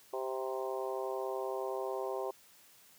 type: harmonic tone with a mistuned harmonic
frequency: 130.81 Hz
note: C3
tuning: in tune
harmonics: 3 / 4 / 5 / 6 / 7 / 8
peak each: -38 / -40 / -42 / -44 / -45 / -46 dBFS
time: 0.13-2.31 s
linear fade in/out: 5 ms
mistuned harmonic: 7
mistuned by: +23 cents
effects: white hiss -61 dBFS RMS until 2.98 s + high-pass 80 Hz 12 dB/octave